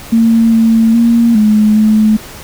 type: tone with pitch steps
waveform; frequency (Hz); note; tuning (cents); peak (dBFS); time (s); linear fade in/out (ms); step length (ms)
sine; 227.7 / 225.5 / 233.1 / 213.1 / 215.7; A#3 / A3 / A#3 / G#3 / A3; -40 / +43 / 0 / +45 / -34; -5; 0.12-2.17; 10; 410
effects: pink hiss -31 dBFS RMS until 2.43 s